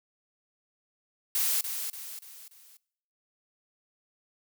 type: noise with echo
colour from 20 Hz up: blue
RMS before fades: -27 dBFS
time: 1.35-1.61 s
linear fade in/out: 2 ms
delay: 290 ms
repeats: 4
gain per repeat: -7 dB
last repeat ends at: 2.77 s
effects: noise-tail reverb RT60 0.7 s tail -23 dB re dry